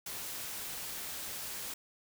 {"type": "noise", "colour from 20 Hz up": "white", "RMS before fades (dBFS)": -41, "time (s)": [0.06, 1.74], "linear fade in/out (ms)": 5, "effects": []}